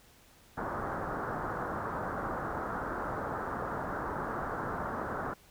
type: low-pass noise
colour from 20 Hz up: white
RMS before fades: -36 dBFS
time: 0.57-5.34 s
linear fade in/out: 10 ms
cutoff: 1500 Hz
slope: 48 dB/octave
effects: pink hiss -60 dBFS RMS until 5.5 s